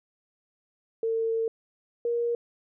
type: tone pair in turn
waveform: sine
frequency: 451.8 / 472.1 Hz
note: A4 / A#4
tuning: +46 / +22 cents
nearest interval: minor second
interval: 76 cents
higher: second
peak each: -24 dBFS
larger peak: neither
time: 1.03-1.48 / 2.05-2.35 s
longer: first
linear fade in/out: 2 ms
effects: none